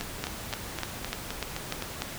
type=two click trains; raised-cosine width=0.2 ms; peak=-12 / -15 dBFS; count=7 / 8; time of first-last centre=0.24-2.02 / 0.01-1.823 s; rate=3.37 / 3.86 Hz; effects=pink hiss -39 dBFS RMS until 2.18 s